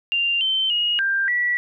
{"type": "tone with pitch steps", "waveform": "sine", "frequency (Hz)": [2787, 3092, 2878, 1587, 1950], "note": ["F7", "G7", "F#7", "G6", "B6"], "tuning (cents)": [-4, -24, -49, 21, -23], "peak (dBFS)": -18, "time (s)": [0.12, 1.57], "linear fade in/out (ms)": 0, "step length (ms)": 290, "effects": []}